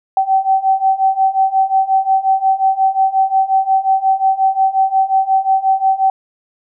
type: beating tone pair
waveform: sine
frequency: 766 / 771.6 Hz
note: G5 / G5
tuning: -40 / -28 cents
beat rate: 5.6 Hz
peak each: -15 / -13 dBFS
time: 0.17-6.1 s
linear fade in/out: 2 ms
effects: none